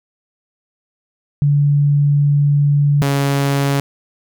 sine / sawtooth tone pair in turn, 144.2 / 139.77 Hz, D3 / C#3, -31 / +15 cents, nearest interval minor second, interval 54 cents, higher first, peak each -10 dBFS, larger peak neither, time 1.42-3.02 / 3.02-3.8 s, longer first, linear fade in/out 0 ms, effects none

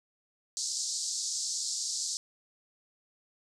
white band-pass noise, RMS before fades -34 dBFS, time 0.57-2.17 s, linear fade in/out 0 ms, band 4300 to 7900 Hz, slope 48 dB/octave, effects none

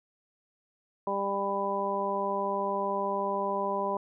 harmonic tone, 198.5 Hz, G3, 22 cents sharp, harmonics 1 / 2 / 3 / 4 / 5, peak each -38 / -34 / -33 / -36 / -31 dBFS, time 1.07-3.97 s, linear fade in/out 2 ms, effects none

